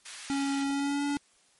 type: high-pass noise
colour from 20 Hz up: pink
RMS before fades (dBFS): -43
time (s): 0.05-0.64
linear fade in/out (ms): 10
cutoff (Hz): 1800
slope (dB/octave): 12
type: tone with pitch glide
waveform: square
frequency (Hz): 277.2 to 286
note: C#4 to D4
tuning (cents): 0 to -46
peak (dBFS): -28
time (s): 0.3-1.17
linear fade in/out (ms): 0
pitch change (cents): +54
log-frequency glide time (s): 0.66-1.04
effects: white hiss -64 dBFS RMS until 1.59 s + MP3 48 kbps